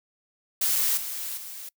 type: noise with level steps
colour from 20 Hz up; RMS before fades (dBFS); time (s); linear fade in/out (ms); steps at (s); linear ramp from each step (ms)
blue; -24 / -33 / -39; 0.61-1.69; 5; 0.97 / 1.37; 5
effects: noise-tail reverb RT60 0.1 s tail -25 dB re dry